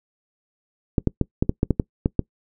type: clicks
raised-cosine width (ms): 3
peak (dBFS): -5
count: 10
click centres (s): 0.982 / 1.073 / 1.213 / 1.425 / 1.494 / 1.631 / 1.707 / 1.798 / 2.059 / 2.193
effects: noise-tail reverb RT60 0.1 s tail -23 dB re dry